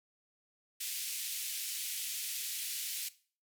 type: band-pass noise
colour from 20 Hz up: white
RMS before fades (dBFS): -39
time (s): 0.8-3.09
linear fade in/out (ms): 10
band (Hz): 2300 to 15000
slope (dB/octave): 24
effects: noise-tail reverb RT60 0.4 s tail -17 dB re dry